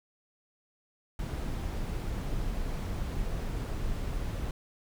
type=noise; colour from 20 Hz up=brown; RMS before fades=-33 dBFS; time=1.19-4.51 s; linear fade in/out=2 ms; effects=none